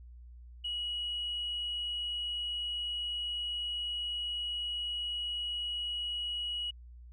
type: tone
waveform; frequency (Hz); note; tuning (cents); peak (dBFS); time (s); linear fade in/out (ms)
sine; 2912; F#7; -28; -32; 0.64-6.71; 10
effects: tanh soft clip ceiling -29 dBFS + added 60 Hz sine -48 dBFS peak until 7.12 s